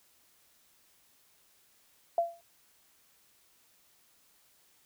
sine tone with exponential decay, 681 Hz, F5, 44 cents flat, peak -21 dBFS, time 2.18-2.41 s, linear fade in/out 2 ms, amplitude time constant 49 ms, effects white hiss -66 dBFS RMS until 4.85 s

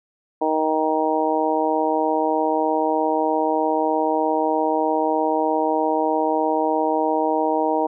harmonic tone, 156.8 Hz, D#3, 14 cents sharp, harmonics 2 / 3 / 4 / 5 / 6, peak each -24 / -24 / -24 / -24 / -24 dBFS, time 0.41-7.87 s, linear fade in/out 10 ms, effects none

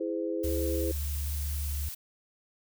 sine chord, E augmented, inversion none, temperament equal with one note detuned, 329.6 / 415.3 / 514.3 Hz, E4 / G#4 / B#4, 0 / 0 / -30 cents, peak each -32 / -35 / -34 dBFS, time 0-0.92 s, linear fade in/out 10 ms
blue noise, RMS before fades -40 dBFS, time 0.43-1.95 s, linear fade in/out 10 ms
sine tone with vibrato, 72.4 Hz, D2, 24 cents flat, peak -30 dBFS, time 0.44-1.89 s, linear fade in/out 5 ms, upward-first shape sine, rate 11 Hz, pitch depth 12 cents each way
effects none

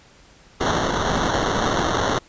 violet noise with sample-and-hold, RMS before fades -21 dBFS, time 0.6-2.19 s, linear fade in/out 10 ms, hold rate 2450 Hz, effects pink hiss -51 dBFS RMS until 2.28 s + resampled to 16000 Hz

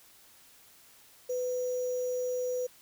sine tone with sample-and-hold, 500 Hz, B4, 21 cents sharp, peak -29 dBFS, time 1.29-2.67 s, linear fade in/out 10 ms, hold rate 6300 Hz, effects white hiss -58 dBFS RMS until 2.81 s

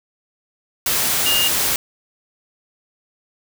sine tone in noise, 2833 Hz, F7, 24 cents sharp, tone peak -17 dBFS, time 1.26-1.48 s, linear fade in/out 2 ms, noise white, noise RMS -19 dBFS, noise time 0.86-1.76 s, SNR -1 dB, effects none

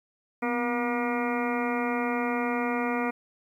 harmonic tone with a mistuned harmonic, 239.2 Hz, A#3, 45 cents sharp, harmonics 1 / 2 / 3 / 4 / 5 / 6 / 8 / 9 / 10, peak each -29 / -32 / -34 / -35 / -36 / -37 / -38 / -39 / -39 dBFS, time 0.42-3.11 s, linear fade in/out 10 ms, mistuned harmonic 1, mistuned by +67 cents, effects 10-bit

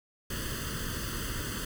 pink noise with comb filter, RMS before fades -35 dBFS, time 0.3-1.65 s, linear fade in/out 5 ms, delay 0.64 ms, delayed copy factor +0.9, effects none

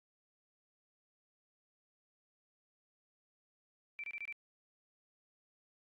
sine tone bursts, 2340 Hz, D7, 7 cents flat, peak -40 dBFS, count 5, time 3.99-4.325 s, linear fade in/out 0 ms, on 47 ms, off 25 ms, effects Opus 48 kbps

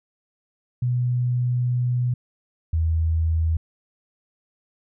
sine tone pair in turn, 123.47 / 81.06 Hz, B2 / E2, 0 / -29 cents, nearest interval perfect fifth, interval 729 cents, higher first, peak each -19 / -18 dBFS, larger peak second, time 0.82-2.14 / 2.73-3.57 s, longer first, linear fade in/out 5 ms, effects none

